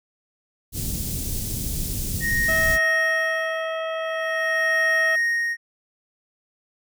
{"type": "band-stop noise", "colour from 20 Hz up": "pink", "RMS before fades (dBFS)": -27, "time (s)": [0.72, 2.79], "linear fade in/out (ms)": 50, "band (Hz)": [210, 6700], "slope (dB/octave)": 12}
{"type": "tone with tremolo", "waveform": "triangle", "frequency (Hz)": 1864.7, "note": "A#6", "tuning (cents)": 0, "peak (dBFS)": -16, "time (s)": [2.2, 5.57], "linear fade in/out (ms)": 50, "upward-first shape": "sine", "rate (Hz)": 0.45, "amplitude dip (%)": 90}
{"type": "harmonic tone", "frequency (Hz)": 646, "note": "E5", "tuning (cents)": -35, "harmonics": [1, 2, 3, 4, 5], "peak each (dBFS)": [-26, -32, -39, -40, -39], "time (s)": [2.48, 5.16], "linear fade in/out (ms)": 10}
{"effects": []}